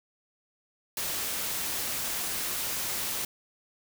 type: noise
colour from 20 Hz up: white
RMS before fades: -32 dBFS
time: 0.97-3.25 s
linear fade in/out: 2 ms
effects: none